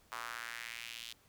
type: tone with high-pass filter sweep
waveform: square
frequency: 58.3 Hz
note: A#1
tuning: 1 cent sharp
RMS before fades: -45 dBFS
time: 0.12-1.13 s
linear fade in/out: 0 ms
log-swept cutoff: 1100 to 3400 Hz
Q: 2.5
effects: pink hiss -67 dBFS RMS until 1.28 s